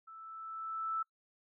sine tone with level ramp, 1318.5 Hz, E6, in tune, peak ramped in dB -49 to -31 dBFS, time 0.07-1.03 s, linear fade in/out 10 ms, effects noise-tail reverb RT60 0.1 s tail -24 dB re dry

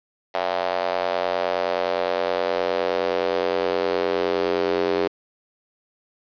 square tone with high-pass filter sweep, 44.82 Hz, F1, 46 cents sharp, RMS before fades -23 dBFS, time 0.34-5.08 s, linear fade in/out 10 ms, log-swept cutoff 660 to 400 Hz, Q 3.5, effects resampled to 11025 Hz + 7-bit

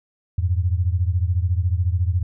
sine beating tone pair, 85.2 / 99.2 Hz, F2 / G2, -42 / +21 cents, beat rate 14 Hz, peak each -19 / -22 dBFS, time 0.38-2.23 s, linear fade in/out 5 ms, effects none

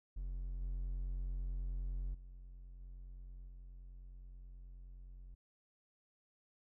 triangle tone with level steps, 44.75 Hz, F1, 43 cents sharp, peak -37 / -35 / -48 / -46 / -48 dBFS, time 0.16-5.35 s, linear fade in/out 10 ms, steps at 0.61 / 2.14 / 2.8 / 3.48 s, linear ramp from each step 5 ms, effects none

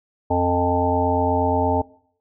harmonic tone, 88.5 Hz, F2, 23 cents sharp, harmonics 1 / 3 / 5 / 7 / 9 / 10, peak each -24 / -24 / -24 / -24 / -24 / -24 dBFS, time 0.3-1.82 s, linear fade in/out 10 ms, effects noise-tail reverb RT60 0.6 s tail -22 dB re dry

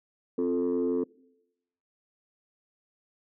sine chord, F major, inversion second, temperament equal, 261.6 / 349.2 / 440 Hz, C4 / F4 / A4, 0 / 0 / 0 cents, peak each -27 / -29 / -27 dBFS, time 0.38-1.04 s, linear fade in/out 5 ms, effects noise-tail reverb RT60 0.9 s tail -24 dB re dry + tanh soft clip ceiling -20 dBFS

